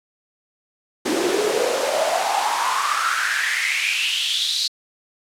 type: noise with high-pass filter sweep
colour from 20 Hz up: pink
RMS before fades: -21 dBFS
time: 1.05-4.68 s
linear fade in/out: 10 ms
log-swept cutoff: 310 to 4300 Hz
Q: 6.7
effects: low-pass 9000 Hz 12 dB/octave